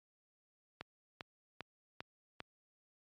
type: click train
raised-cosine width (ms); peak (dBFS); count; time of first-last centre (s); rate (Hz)
0.3; -26; 5; 0.81-2.404; 2.51
effects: high-pass 80 Hz 12 dB/octave + MP3 64 kbps